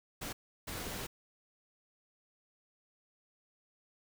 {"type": "noise bursts at uneven times", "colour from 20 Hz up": "pink", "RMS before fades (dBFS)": -41, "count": 2, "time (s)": [[0.21, 0.33], [0.67, 1.07]], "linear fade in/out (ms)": 10, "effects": []}